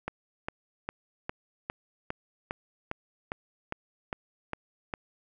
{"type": "click train", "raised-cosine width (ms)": 0.5, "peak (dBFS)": -17, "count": 13, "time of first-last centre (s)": [0.08, 4.938], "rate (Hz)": 2.47, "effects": []}